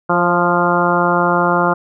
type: harmonic tone with a mistuned harmonic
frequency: 174.61 Hz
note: F3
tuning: in tune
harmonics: 1 / 2 / 3 / 4 / 5 / 6 / 7 / 8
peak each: -20 / -20 / -20 / -20 / -20 / -20 / -20 / -20 dBFS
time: 0.09-1.74 s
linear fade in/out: 10 ms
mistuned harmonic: 3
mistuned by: +21 cents
effects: none